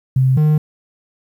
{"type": "tone pair in turn", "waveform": ["sine", "triangle"], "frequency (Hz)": [130.81, 152.59], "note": ["C3", "D#3"], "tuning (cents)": [0, -33], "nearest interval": "minor third", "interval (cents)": 267, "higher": "second", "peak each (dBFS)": [-10, -8], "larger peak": "second", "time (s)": [[0.16, 0.37], [0.37, 0.58]], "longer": "neither", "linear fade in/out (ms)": 5, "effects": ["8-bit"]}